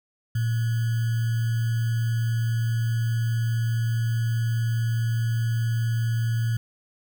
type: tone with sample-and-hold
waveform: sine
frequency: 114.9 Hz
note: A#2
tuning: 25 cents flat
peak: -21 dBFS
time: 0.35-6.57 s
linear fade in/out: 5 ms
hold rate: 1575 Hz
effects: none